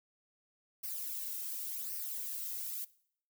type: noise with flanger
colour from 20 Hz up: violet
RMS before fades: -40 dBFS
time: 0.83-2.85 s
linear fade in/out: 10 ms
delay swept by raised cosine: 0.27 to 1.77 ms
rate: 0.9 Hz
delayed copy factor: -0.6
effects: noise-tail reverb RT60 0.6 s tail -20 dB re dry